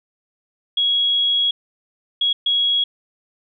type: tone bursts at uneven times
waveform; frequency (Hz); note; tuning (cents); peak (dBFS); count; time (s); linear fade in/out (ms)
sine; 3322; G#7; 0; -15; 3; 0.77-1.51 / 2.21-2.33 / 2.46-2.84; 5
effects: none